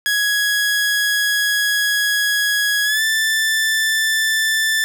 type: tone with pitch glide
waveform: sawtooth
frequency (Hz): 1667 to 1766.1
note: G#6 to A6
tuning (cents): +6 to +6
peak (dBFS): -12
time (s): 0.06-4.84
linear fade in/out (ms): 0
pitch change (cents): +100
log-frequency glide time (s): 2.84-3.02
effects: none